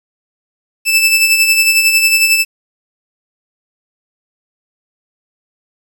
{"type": "tone with tremolo", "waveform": "sawtooth", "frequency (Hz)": 2637, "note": "E7", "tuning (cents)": 0, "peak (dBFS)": -3, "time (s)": [0.85, 2.45], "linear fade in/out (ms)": 50, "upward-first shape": "sine", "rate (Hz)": 11, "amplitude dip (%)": 50, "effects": ["7-bit"]}